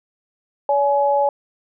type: tone pair together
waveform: sine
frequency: 568.6 / 843 Hz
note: C#5 / G#5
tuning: +44 / +26 cents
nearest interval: perfect fifth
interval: 682 cents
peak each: -17 dBFS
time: 0.69-1.29 s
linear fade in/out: 2 ms
effects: none